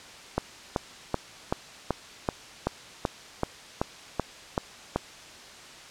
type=click train; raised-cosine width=1 ms; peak=-10 dBFS; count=13; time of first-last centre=0.38-4.96 s; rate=2.62 Hz; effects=white hiss -46 dBFS RMS until 5.9 s + low-pass 6000 Hz 12 dB/octave